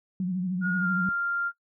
sine tone with vibrato, 183 Hz, F#3, 19 cents flat, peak -25 dBFS, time 0.2-1.09 s, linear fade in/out 2 ms, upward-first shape sine, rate 13 Hz, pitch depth 61 cents each way
sine tone with pitch glide, 1436 to 1393.5 Hz, F6 to F6, +48 to -4 cents, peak -25 dBFS, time 0.61-1.52 s, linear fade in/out 50 ms, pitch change -52 cents, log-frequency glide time 0.78-0.87 s
effects noise-tail reverb RT60 0.1 s tail -17 dB re dry

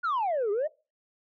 sine exponential two-way sweep, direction down then up, 1470 to 392 to 652 Hz, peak -23 dBFS, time 0.03-0.68 s, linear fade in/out 20 ms, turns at 0.51 s, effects noise-tail reverb RT60 0.3 s tail -22 dB re dry + tanh soft clip ceiling -23 dBFS

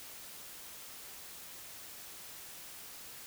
silence, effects white hiss -49 dBFS RMS until 3.26 s

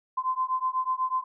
sine beating tone pair, 1028 / 1036.1 Hz, C6 / C6, -31 / -17 cents, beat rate 8.1 Hz, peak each -28 dBFS, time 0.17-1.24 s, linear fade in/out 10 ms, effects none

